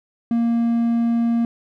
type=tone; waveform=triangle; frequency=233.1 Hz; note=A#3; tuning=in tune; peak=-14 dBFS; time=0.31-1.45 s; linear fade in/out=2 ms; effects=none